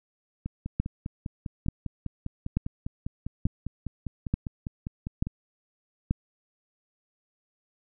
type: two click trains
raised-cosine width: 5 ms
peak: -20 / -12 dBFS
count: 25 / 7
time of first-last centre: 0.46-5.27 / 0.8-6.11 s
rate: 4.99 / 1.13 Hz
effects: none